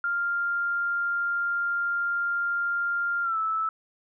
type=tone with pitch glide; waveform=sine; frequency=1396.9 to 1310.9 Hz; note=F6 to E6; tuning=0 to -10 cents; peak=-24 dBFS; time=0.04-3.69 s; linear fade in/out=2 ms; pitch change=-110 cents; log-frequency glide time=3.23-3.37 s; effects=none